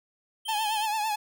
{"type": "tone", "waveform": "square", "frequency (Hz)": 3136, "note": "G7", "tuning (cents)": 0, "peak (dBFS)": -35, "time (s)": [0.45, 0.86], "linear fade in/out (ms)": 10}
{"type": "tone with vibrato", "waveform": "45% pulse", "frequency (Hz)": 860, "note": "A5", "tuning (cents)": -40, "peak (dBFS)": -26, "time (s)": [0.48, 1.16], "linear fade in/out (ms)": 10, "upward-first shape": "triangle", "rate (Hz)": 8.9, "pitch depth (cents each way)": 78}
{"effects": []}